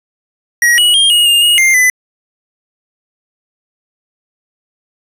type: tone with pitch steps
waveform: square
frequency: 1903 / 2918 / 3212 / 2878 / 2817 / 2875 / 2106 / 2006 Hz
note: A#6 / F#7 / G7 / F#7 / F7 / F7 / C7 / B6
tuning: +35 / -25 / +41 / -49 / +14 / +50 / +11 / +26 cents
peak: -7 dBFS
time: 0.62-1.9 s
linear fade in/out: 2 ms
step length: 160 ms
effects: resampled to 32000 Hz